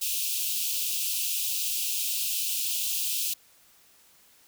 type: high-pass noise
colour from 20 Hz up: white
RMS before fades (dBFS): -29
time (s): 0.01-3.34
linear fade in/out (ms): 10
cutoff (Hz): 2500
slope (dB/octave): 96
effects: white hiss -59 dBFS RMS until 4.47 s